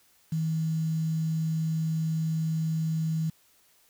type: tone with quantisation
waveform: sine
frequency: 160 Hz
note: D#3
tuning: 49 cents sharp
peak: -25 dBFS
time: 0.32-3.3 s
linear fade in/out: 5 ms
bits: 8
effects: white hiss -63 dBFS RMS until 3.89 s